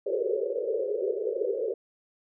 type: band-pass noise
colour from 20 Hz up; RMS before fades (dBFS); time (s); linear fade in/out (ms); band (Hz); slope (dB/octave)
pink; -29; 0.06-1.74; 5; 380 to 550; 96
effects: none